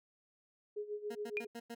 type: tone with tremolo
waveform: sine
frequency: 417.5 Hz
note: G#4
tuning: 9 cents sharp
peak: -36 dBFS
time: 0.76-1.47 s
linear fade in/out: 10 ms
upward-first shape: sine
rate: 7.1 Hz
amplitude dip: 80%
type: tone bursts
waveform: 20% pulse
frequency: 233.7 Hz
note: A#3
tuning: 5 cents sharp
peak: -38 dBFS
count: 5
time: 1.1-1.749 s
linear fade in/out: 10 ms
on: 53 ms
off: 96 ms
type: tone with exponential decay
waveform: sine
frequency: 2427 Hz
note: D#7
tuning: 44 cents flat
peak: -30 dBFS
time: 1.37-1.46 s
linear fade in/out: 0 ms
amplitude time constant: 19 ms
effects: none